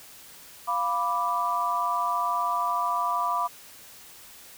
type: chord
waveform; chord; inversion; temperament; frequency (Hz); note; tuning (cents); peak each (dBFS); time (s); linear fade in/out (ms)
sine; B diminished; second; equal; 698.5 / 987.8 / 1174.7; F5 / B5 / D6; 0 / 0 / 0; -31 / -27 / -27; 0.67-3.48; 20
effects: white hiss -48 dBFS RMS until 4.57 s